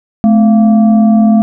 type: tone with frequency modulation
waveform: sine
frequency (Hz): 215.8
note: A3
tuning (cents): -33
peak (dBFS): -4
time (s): 0.24-1.42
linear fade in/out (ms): 0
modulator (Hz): 472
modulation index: 0.54
effects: none